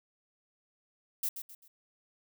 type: noise with echo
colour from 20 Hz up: violet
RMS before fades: -32 dBFS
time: 1.23-1.29 s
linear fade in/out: 5 ms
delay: 130 ms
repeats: 3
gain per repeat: -9 dB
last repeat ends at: 1.68 s
effects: none